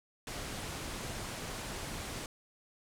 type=low-pass noise; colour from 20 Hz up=pink; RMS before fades=-41 dBFS; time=0.27-2.26 s; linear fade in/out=2 ms; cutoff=11000 Hz; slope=24 dB/octave; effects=none